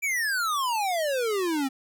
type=exponential sweep; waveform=square; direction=down; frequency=2370 to 259 Hz; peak=-25 dBFS; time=0.02-1.69 s; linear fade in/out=20 ms; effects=none